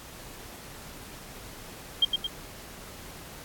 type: tone with echo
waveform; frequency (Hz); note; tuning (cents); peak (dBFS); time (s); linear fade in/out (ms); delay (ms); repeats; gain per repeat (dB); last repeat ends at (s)
sine; 3198; G7; +34; -17; 2.02-2.05; 5; 110; 2; -5; 2.27
effects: pink hiss -45 dBFS RMS until 3.44 s + AAC 64 kbps